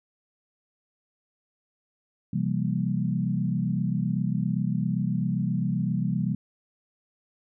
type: chord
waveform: sine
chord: C dominant seventh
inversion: none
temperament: equal with one note detuned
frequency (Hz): 130.81 / 168.37 / 196 / 233.1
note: C3 / E3 / G3 / Bb3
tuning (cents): 0 / +37 / 0 / 0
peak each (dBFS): -29 / -28 / -28 / -33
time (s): 2.33-6.35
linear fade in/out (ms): 5
effects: none